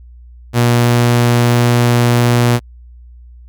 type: tone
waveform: sawtooth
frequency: 120.1 Hz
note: B2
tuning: 48 cents flat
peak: -5 dBFS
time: 0.53-2.6 s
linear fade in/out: 50 ms
effects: added 60 Hz sine -35 dBFS peak until 3.48 s